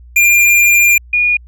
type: tone pair in turn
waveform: square / sine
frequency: 2398 / 2443 Hz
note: D7 / D#7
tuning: +36 / -32 cents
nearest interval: unison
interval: 32 cents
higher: second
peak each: -7 / -9 dBFS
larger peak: first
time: 0.16-0.98 / 1.13-1.37 s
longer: first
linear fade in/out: 5 ms
effects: added 60 Hz sine -35 dBFS peak until 1.47 s